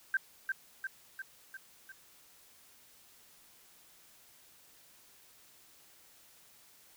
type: tone with echo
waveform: sine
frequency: 1568 Hz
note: G6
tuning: in tune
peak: -26 dBFS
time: 0.14-0.17 s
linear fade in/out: 2 ms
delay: 350 ms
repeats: 5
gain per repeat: -4 dB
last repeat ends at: 1.92 s
effects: white hiss -61 dBFS RMS until 6.96 s